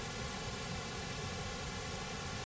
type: noise with comb filter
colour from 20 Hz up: pink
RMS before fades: -41 dBFS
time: 0-2.44 s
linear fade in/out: 0 ms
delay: 3.2 ms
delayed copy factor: -1
effects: resampled to 16000 Hz